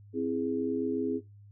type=chord; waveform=sine; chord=C augmented; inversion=none; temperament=equal; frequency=261.6 / 329.6 / 415.3 Hz; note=C4 / E4 / G#4; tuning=0 / 0 / 0 cents; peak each=-31 / -34 / -32 dBFS; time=0.13-1.21 s; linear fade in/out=50 ms; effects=noise-tail reverb RT60 0.2 s tail -18 dB re dry + added 102 Hz sine -50 dBFS peak until 1.51 s